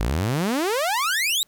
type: exponential sweep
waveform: sawtooth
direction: up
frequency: 49 to 3951 Hz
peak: -17 dBFS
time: 0-1.43 s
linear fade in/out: 0 ms
effects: pink hiss -62 dBFS RMS until 1.47 s